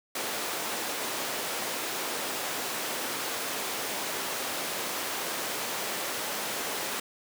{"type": "high-pass noise", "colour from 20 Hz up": "pink", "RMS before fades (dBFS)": -33, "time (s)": [0.15, 7], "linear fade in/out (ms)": 5, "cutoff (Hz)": 370, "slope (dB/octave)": 12, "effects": []}